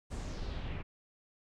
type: noise with low-pass filter sweep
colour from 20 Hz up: brown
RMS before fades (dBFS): -39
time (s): 0.1-0.83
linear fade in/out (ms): 20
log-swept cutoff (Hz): 8800 to 2300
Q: 2.5
effects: none